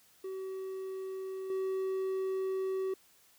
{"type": "tone with level steps", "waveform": "triangle", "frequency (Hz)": 380.5, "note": "F#4", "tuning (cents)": 48, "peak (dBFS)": [-35, -29], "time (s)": [0.24, 2.94], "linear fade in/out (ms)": 5, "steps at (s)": 1.5, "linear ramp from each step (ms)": 2, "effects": ["white hiss -64 dBFS RMS until 3.38 s"]}